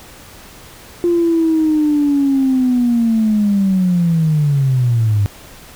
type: linear sweep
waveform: sine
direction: down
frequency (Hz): 349.2 to 99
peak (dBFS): -10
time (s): 1.04-5.26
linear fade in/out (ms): 0
effects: tanh soft clip ceiling -6 dBFS + pink hiss -39 dBFS RMS until 5.75 s